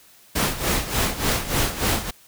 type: noise with tremolo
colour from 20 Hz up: pink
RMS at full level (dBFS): -20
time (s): 0.35-2.11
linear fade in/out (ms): 10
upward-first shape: sine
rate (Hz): 3.4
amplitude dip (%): 75
effects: white hiss -52 dBFS RMS until 2.27 s